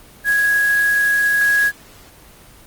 sine tone in noise, 1661.2 Hz, G#6, in tune, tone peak -12 dBFS, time 0.24-1.72 s, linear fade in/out 50 ms, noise white, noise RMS -30 dBFS, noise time 0.24-1.72 s, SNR +15 dB, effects pink hiss -44 dBFS RMS until 2.66 s + Opus 24 kbps

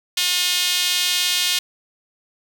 sawtooth tone with high-pass filter, 358.7 Hz, F4, 46 cents sharp, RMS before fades -20 dBFS, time 0.17-1.59 s, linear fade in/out 5 ms, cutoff 3300 Hz, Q 1.9, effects none

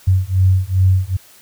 sine beating tone pair, 92.5 / 95 Hz, F#2 / F#2, 0 / +46 cents, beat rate 2.5 Hz, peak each -14 dBFS, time 0.07-1.17 s, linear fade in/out 10 ms, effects white hiss -46 dBFS RMS until 1.41 s

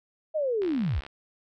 sine linear sweep, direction down, 643 to 39.85 Hz, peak -24 dBFS, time 0.34-1.01 s, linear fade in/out 20 ms
click train, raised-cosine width 0.3 ms, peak -26 dBFS, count 32, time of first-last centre 0.62-1.065 s, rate 69.7 Hz
effects none

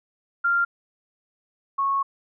sine tone pair in turn, 1391 / 1100.2 Hz, F6 / C#6, -7 / -13 cents, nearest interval major third, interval 406 cents, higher first, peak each -18 / -20 dBFS, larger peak first, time 0.44-0.65 / 1.78-2.03 s, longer second, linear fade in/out 10 ms, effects none

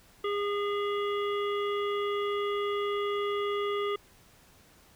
harmonic tone with a mistuned harmonic, 408.3 Hz, G#4, 29 cents flat, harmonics 1 / 3 / 5 / 7 / 8, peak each -29 / -34 / -41 / -44 / -44 dBFS, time 0.24-3.96 s, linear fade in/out 5 ms, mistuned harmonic 8, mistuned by +52 cents, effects pink hiss -59 dBFS RMS until 4.95 s

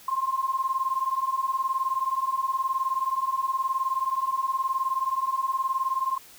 sine beating tone pair, 1046.5 / 1065.5 Hz, C6 / C6, 0 / +31 cents, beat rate 19 Hz, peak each -28 / -26 dBFS, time 0.08-6.18 s, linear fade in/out 5 ms, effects white hiss -50 dBFS RMS until 6.38 s

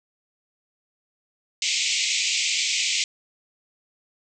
pink band-pass noise, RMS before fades -24 dBFS, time 1.62-3.04 s, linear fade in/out 2 ms, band 2100 to 7800 Hz, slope 96 dB/octave, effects none

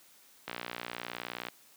click train, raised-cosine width 0.3 ms, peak -20 dBFS, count 61, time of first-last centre 0.48-1.485 s, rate 59.7 Hz, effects white hiss -60 dBFS RMS until 1.76 s + high-pass 150 Hz 12 dB/octave

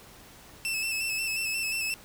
sawtooth tone with vibrato, 2637 Hz, E7, in tune, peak -25 dBFS, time 0.65-1.94 s, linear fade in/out 0 ms, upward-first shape square, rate 5.6 Hz, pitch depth 30 cents each way, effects pink hiss -51 dBFS RMS until 2.04 s

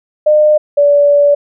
sine tone pair in turn, 606 / 576.7 Hz, D#5 / D5, -46 / -32 cents, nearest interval minor second, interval 86 cents, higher first, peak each -5 dBFS, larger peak neither, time 0.26-0.58 / 0.77-1.35 s, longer second, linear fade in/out 10 ms, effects none

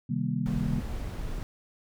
sine chord, C minor seventh, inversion none, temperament equal with one note detuned, 130.81 / 155.56 / 196 / 236.1 Hz, C3 / Eb3 / G3 / Bb3, 0 / 0 / 0 / +22 cents, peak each -32 dBFS, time 0.09-0.81 s, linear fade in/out 10 ms
brown noise, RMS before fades -34 dBFS, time 0.46-1.43 s, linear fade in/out 0 ms
effects none

